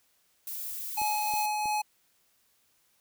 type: noise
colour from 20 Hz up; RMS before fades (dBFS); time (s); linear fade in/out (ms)
violet; -37; 0.47-1.46; 2
type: tone with tremolo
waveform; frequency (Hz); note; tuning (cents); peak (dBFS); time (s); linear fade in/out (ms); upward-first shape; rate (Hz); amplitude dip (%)
square; 845; G#5; +30; -27; 0.97-1.82; 10; triangle; 2.9; 25
type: clicks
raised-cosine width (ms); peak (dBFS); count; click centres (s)
2; -32; 3; 1.017 / 1.338 / 1.657
effects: white hiss -69 dBFS RMS until 3 s